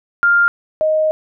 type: tone pair in turn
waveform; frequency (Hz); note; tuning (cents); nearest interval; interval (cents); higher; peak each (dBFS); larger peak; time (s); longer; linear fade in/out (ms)
sine; 1400 / 623.6; F6 / D#5; +4 / +4; octave + major second; 1400; first; -9 / -12; first; 0.23-0.48 / 0.81-1.11; second; 0
effects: none